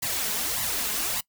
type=noise with flanger; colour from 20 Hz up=white; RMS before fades=-28 dBFS; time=0.02-1.21 s; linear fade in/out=10 ms; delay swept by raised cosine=1 to 4.8 ms; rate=1.7 Hz; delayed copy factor=+0.8; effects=noise-tail reverb RT60 0.1 s tail -22 dB re dry